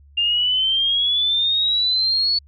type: exponential sweep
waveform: sine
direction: up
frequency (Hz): 2793 to 4444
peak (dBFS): -16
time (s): 0.17-2.39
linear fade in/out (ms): 10
effects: added 71 Hz sine -46 dBFS peak until 2.47 s